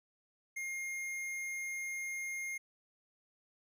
sine tone with hard clipping, 2130 Hz, C7, 30 cents sharp, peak -39 dBFS, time 0.56-2.58 s, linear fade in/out 10 ms, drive 13 dB, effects none

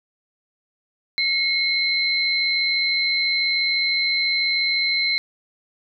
sine tone pair together, 2168 / 4093 Hz, C#7 / C8, -39 / -39 cents, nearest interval major seventh, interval 1100 cents, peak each -21 dBFS, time 1.18-5.18 s, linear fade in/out 0 ms, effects none

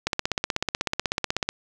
click train, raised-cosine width 0.2 ms, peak -6 dBFS, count 24, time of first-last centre 0.07-1.49 s, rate 16.2 Hz, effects none

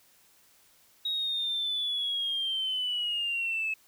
sine linear sweep, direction down, 3800 to 2588 Hz, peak -27 dBFS, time 1.05-3.74 s, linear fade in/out 5 ms, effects tanh soft clip ceiling -23 dBFS + white hiss -62 dBFS RMS until 3.87 s

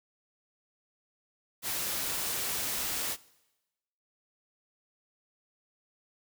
white noise, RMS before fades -33 dBFS, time 1.62-3.17 s, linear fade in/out 50 ms, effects noise-tail reverb RT60 1.0 s tail -21 dB re dry

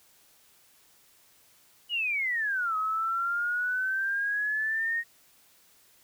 sine exponential two-way sweep, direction down then up, 2960 to 1267 to 1868 Hz, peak -26 dBFS, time 1.89-5.04 s, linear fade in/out 50 ms, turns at 2.76 s, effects white hiss -61 dBFS RMS until 6.03 s

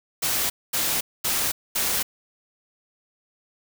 white noise bursts, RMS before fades -24 dBFS, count 4, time 0.22-2.03 s, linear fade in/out 10 ms, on 280 ms, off 230 ms, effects none

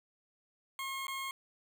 20% pulse tone with dropouts, 1078 Hz, C#6, 49 cents flat, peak -32 dBFS, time 0.79-1.31 s, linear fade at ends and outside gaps 1 ms, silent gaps 1.069-1.081 s, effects none

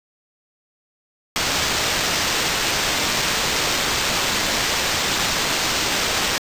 blue noise with sample-and-hold, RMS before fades -21 dBFS, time 1.36-6.38 s, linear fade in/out 0 ms, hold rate 11025 Hz, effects resampled to 32000 Hz

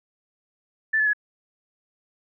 sine tone with pitch steps, 1760 / 1722.8 / 1686.4 Hz, A6 / A6 / G#6, 0 / -37 / +26 cents, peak -18 dBFS, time 0.93-1.134 s, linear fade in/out 10 ms, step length 68 ms, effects none

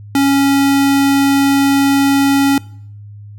square tone, 277.2 Hz, C#4, in tune, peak -10 dBFS, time 0.15-2.58 s, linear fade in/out 2 ms, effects noise-tail reverb RT60 0.6 s tail -22 dB re dry + added 103 Hz sine -31 dBFS peak until 3.38 s

